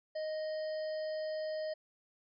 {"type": "harmonic tone", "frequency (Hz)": 622.3, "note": "D#5", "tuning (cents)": 0, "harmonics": [1, 3, 5, 7, 8], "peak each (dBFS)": [-35, -51, -60, -55, -54], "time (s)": [0.15, 1.74], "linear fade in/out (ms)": 10, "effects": []}